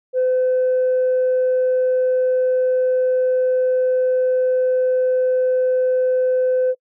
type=tone; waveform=sine; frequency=510 Hz; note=C5; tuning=44 cents flat; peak=-13 dBFS; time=0.13-6.75 s; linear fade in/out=50 ms; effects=noise-tail reverb RT60 0.1 s tail -26 dB re dry + tanh soft clip ceiling -12 dBFS